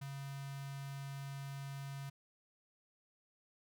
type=tone with notch filter; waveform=square; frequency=138.59 Hz; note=C#3; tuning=in tune; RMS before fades=-45 dBFS; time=0.01-2.1 s; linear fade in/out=10 ms; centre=390 Hz; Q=0.72; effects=none